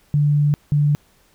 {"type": "tone bursts at uneven times", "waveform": "sine", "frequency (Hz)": 146.6, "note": "D3", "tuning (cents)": -3, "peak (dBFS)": -13, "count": 2, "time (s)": [[0.14, 0.54], [0.72, 0.95]], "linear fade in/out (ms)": 0, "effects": ["pink hiss -57 dBFS RMS until 1.34 s"]}